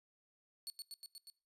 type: tone with echo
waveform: sawtooth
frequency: 4414 Hz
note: C#8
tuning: 8 cents flat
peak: -39 dBFS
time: 0.67-0.7 s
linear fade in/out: 0 ms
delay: 120 ms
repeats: 5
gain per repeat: -2 dB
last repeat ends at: 1.3 s
effects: noise-tail reverb RT60 0.4 s tail -22 dB re dry + resampled to 32000 Hz